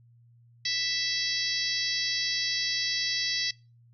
harmonic tone, 659.3 Hz, E5, in tune, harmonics 3 / 4 / 5 / 6 / 7 / 8 / 9, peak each -34 / -40 / -37 / -33 / -32 / -33 / -39 dBFS, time 0.65-3.51 s, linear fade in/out 5 ms, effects noise-tail reverb RT60 0.3 s tail -23 dB re dry + added 118 Hz sine -55 dBFS peak until 3.93 s

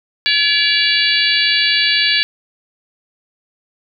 harmonic tone with a mistuned harmonic, 568 Hz, C#5, 42 cents sharp, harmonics 3 / 4 / 5 / 6 / 7 / 8, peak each -19 / -19 / -19 / -19 / -19 / -19 dBFS, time 0.26-2.23 s, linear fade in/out 0 ms, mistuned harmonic 4, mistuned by +35 cents, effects none

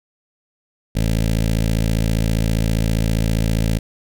15% pulse tone with notch filter, 55 Hz, A1, in tune, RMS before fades -18 dBFS, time 0.95-3.79 s, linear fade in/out 10 ms, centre 1100 Hz, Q 0.68, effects none

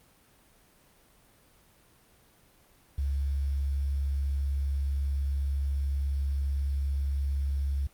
sine tone with quantisation, 69.3 Hz, C#2, in tune, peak -26 dBFS, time 2.98-7.87 s, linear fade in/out 5 ms, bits 9, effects pink hiss -61 dBFS RMS until 7.93 s + Opus 32 kbps

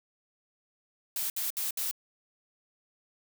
blue noise bursts, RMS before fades -32 dBFS, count 4, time 1.16-1.912 s, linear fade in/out 2 ms, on 140 ms, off 64 ms, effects none

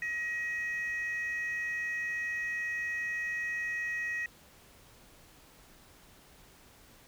sine tone pair together, 1898 / 2523 Hz, A#6 / D#7, +31 / +23 cents, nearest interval perfect fourth, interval 492 cents, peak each -31 / -39 dBFS, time 0.02-4.26 s, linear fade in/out 2 ms, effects tanh soft clip ceiling -28 dBFS + pink hiss -58 dBFS RMS until 7.07 s

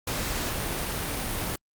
pink noise, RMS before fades -30 dBFS, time 0.07-1.56 s, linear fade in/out 5 ms, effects Opus 48 kbps

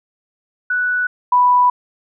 sine tone pair in turn, 1480 / 987.8 Hz, F#6 / B5, 0 / 0 cents, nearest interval perfect fifth, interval 700 cents, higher first, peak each -15 / -9 dBFS, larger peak second, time 0.7-1.07 / 1.32-1.7 s, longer second, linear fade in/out 5 ms, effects none

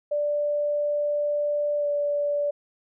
sine tone with pitch glide, 587.3 to 580.6 Hz, D5 to D5, 0 to -20 cents, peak -22 dBFS, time 0.11-2.51 s, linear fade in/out 10 ms, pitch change -20 cents, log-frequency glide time 1.78-1.87 s, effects none

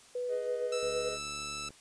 sine tone with pitch glide, 493.9 to 489.4 Hz, B4 to B4, 0 to -16 cents, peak -32 dBFS, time 0.15-1.09 s, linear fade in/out 5 ms, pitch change -16 cents, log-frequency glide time 0.39-0.64 s
triangle chord, G# minor, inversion none, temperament just, 415.3 / 498.4 / 623 Hz, G#4 / B4 / D#5, 0 / +16 / +2 cents, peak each -39 dBFS, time 0.28-1.19 s, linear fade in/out 50 ms
10% pulse tone, 1318.5 Hz, E6, in tune, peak -29 dBFS, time 0.72-1.69 s, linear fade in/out 5 ms
click train, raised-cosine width 2 ms, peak -38 dBFS, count 65, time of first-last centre 0.83-1.706 s, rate 73.1 Hz
effects white hiss -57 dBFS RMS until 1.8 s + resampled to 22050 Hz

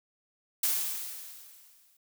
blue noise with exponential decay, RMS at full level -26 dBFS, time 0.63-1.97 s, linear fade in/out 5 ms, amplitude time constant 290 ms, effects none

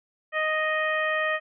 harmonic tone, 622.3 Hz, D#5, in tune, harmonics 1 / 2 / 3 / 4 / 5, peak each -28 / -30 / -26 / -34 / -40 dBFS, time 0.32-1.4 s, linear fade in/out 50 ms, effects none

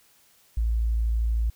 sine tone, 56.4 Hz, A1, 44 cents sharp, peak -21 dBFS, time 0.57-1.5 s, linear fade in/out 5 ms, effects white hiss -60 dBFS RMS until 1.55 s

